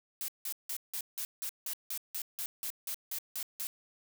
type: noise bursts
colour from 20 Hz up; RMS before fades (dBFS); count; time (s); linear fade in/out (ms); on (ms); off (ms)
blue; -37; 15; 0.21-3.67; 0; 72; 170
effects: none